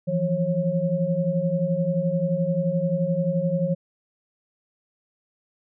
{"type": "tone cluster", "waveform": "sine", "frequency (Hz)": [163.6, 175.1, 544], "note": ["E3", "F3", "C#5"], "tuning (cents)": [-13, 5, -33], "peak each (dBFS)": -25, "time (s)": [0.07, 3.75], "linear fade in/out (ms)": 20, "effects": []}